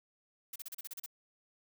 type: noise bursts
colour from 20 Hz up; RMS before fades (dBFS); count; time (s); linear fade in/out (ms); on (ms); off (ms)
blue; -43; 9; 0.53-1.062; 5; 28; 35
effects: none